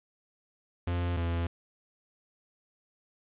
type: tone pair in turn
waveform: 45% pulse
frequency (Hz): 87.31 / 84.78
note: F2 / E2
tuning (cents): 0 / +49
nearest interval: minor second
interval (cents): 51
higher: first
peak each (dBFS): -28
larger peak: neither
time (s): 0.87-1.17 / 1.17-1.47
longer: neither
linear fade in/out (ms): 5
effects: resampled to 8000 Hz + 9-bit